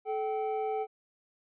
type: tone pair together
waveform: triangle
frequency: 433.2 / 771.9 Hz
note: A4 / G5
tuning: -27 / -27 cents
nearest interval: minor seventh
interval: 1000 cents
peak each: -30 / -31 dBFS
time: 0.05-0.87 s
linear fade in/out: 50 ms
effects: resampled to 8000 Hz